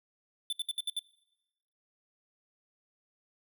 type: tone bursts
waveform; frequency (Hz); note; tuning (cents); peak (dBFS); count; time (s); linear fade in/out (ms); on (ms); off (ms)
square; 3520; A7; 0; -31; 6; 0.5-0.992; 2; 27; 66
effects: noise-tail reverb RT60 1.0 s tail -23 dB re dry